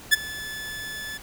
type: tone with ADSR envelope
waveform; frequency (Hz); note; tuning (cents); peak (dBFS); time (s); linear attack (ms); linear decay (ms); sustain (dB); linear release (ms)
sawtooth; 1733; A6; -27; -8; 0.11-1.18; 24; 18; -21; 14
effects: pink hiss -44 dBFS RMS until 1.22 s